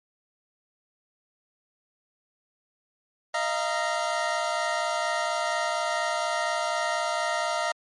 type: chord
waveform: 25% pulse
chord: Eb suspended second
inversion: none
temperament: equal with one note detuned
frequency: 622.3 / 686.5 / 932.3 Hz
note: Eb5 / F5 / Bb5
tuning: 0 / -30 / 0 cents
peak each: -26 / -25 / -27 dBFS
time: 3.34-7.72 s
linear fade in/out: 5 ms
effects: low-pass 8000 Hz 12 dB/octave + MP3 48 kbps